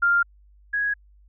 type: tone pair in turn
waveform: sine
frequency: 1396.9 / 1661.2 Hz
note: F6 / G#6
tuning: 0 / 0 cents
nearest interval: minor third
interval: 300 cents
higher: second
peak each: -16 / -21 dBFS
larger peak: first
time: 0.02-0.23 / 0.73-0.94 s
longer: neither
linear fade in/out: 10 ms
effects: added 50 Hz sine -51 dBFS peak until 1.28 s